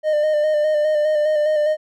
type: tone with vibrato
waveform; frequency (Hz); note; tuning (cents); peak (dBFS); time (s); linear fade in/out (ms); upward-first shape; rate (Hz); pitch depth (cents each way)
triangle; 607; D#5; -43; -13; 0.03-1.77; 50; square; 4.9; 28
effects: none